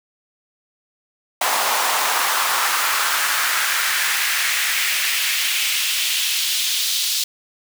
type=noise with high-pass filter sweep; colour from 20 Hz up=pink; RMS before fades=-20 dBFS; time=1.41-7.24 s; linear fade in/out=5 ms; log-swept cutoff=800 to 4000 Hz; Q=1.9; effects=none